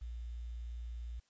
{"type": "tone with quantisation", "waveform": "sine", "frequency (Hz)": 58.6, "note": "A#1", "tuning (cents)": 10, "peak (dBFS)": -40, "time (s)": [0.01, 1.2], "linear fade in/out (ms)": 10, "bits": 11, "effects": ["white hiss -75 dBFS RMS until 1.29 s", "resampled to 16000 Hz"]}